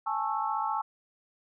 sine chord, A major seventh, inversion third, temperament just, 825 / 880 / 1100 / 1320 Hz, G#5 / A5 / C#6 / E6, -12 / 0 / -14 / +2 cents, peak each -34 / -31 / -34 / -35 dBFS, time 0.06-0.82 s, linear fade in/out 10 ms, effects none

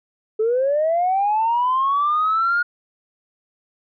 sine linear sweep, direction up, 425.1 to 1437 Hz, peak -15 dBFS, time 0.39-2.63 s, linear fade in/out 10 ms, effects tanh soft clip ceiling -12 dBFS

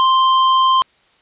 square tone, 1046.5 Hz, C6, in tune, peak -11 dBFS, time 0-0.82 s, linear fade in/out 0 ms, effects white hiss -55 dBFS RMS until 1.21 s + resampled to 8000 Hz

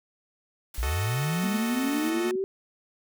white noise, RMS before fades -42 dBFS, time 0.74-2.1 s, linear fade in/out 5 ms
sine linear sweep, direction up, 50.8 to 392 Hz, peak -25 dBFS, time 0.78-2.44 s, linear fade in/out 0 ms
10% pulse chord, D# diminished, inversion first, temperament equal, 370 / 440 / 622.3 Hz, F#4 / A4 / D#5, 0 / 0 / 0 cents, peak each -29 / -27 / -29 dBFS, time 0.83-2.31 s, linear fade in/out 0 ms
sine tone with tremolo, 233.1 Hz, A#3, in tune, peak -29 dBFS, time 1.43-2.36 s, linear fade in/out 5 ms, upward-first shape sine, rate 9.8 Hz, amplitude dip 80%
effects none

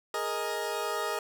20% pulse chord, Ab suspended second, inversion none, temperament equal, 415.3 / 466.2 / 622.3 Hz, Ab4 / Bb4 / Eb5, 0 / 0 / 0 cents, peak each -30 dBFS, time 0.14-1.19 s, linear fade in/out 2 ms, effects none

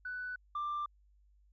sine tone pair in turn, 1491 / 1183.4 Hz, F#6 / D6, +13 / +13 cents, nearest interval major third, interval 400 cents, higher first, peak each -37 / -32 dBFS, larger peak second, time 0.05-0.36 / 0.55-0.86 s, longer neither, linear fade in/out 5 ms, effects tanh soft clip ceiling -32 dBFS + added 50 Hz sine -63 dBFS peak until 1.52 s

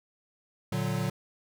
square chord, Bb augmented, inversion none, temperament equal, 116.54 / 146.83 / 185 Hz, Bb2 / D3 / F#3, 0 / 0 / 0 cents, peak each -33 dBFS, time 0.72-1.1 s, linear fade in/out 5 ms, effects none

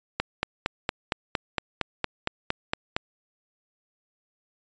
click train, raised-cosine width 0.3 ms, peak -8 dBFS, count 13, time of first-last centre 0.2-2.965 s, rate 4.34 Hz, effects resampled to 16000 Hz

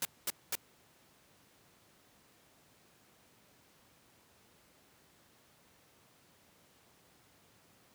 white noise bursts, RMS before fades -34 dBFS, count 3, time 0.02-0.553 s, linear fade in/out 2 ms, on 31 ms, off 220 ms, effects pink hiss -65 dBFS RMS until 7.94 s + high-pass 100 Hz 12 dB/octave

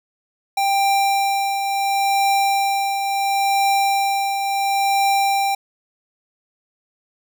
square tone with tremolo, 790 Hz, G5, 13 cents sharp, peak -15 dBFS, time 0.57-5.55 s, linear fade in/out 5 ms, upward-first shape triangle, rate 0.72 Hz, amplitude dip 50%, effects none

